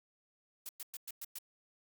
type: noise bursts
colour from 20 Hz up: blue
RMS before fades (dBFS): -43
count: 6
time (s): 0.66-1.384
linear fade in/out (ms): 0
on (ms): 29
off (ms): 110
effects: Opus 48 kbps